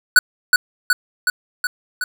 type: tone with echo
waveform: square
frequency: 1480 Hz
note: F#6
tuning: in tune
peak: -6 dBFS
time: 0.16-0.19 s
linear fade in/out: 2 ms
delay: 370 ms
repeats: 5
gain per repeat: -3 dB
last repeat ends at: 2.04 s
effects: none